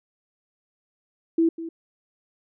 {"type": "tone with echo", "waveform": "sine", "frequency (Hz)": 329.6, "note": "E4", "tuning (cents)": 0, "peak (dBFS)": -16, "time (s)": [1.38, 1.49], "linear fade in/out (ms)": 5, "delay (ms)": 200, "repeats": 1, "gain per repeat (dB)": -14, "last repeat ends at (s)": 1.69, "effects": []}